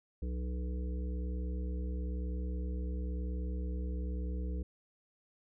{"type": "harmonic tone with a mistuned harmonic", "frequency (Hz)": 61, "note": "B1", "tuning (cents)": -21, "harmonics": [1, 3, 5, 7, 8], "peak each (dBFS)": [-34, -44, -48, -51, -52], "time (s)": [0.22, 4.63], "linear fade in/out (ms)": 5, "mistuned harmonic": 1, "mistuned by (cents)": 99, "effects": []}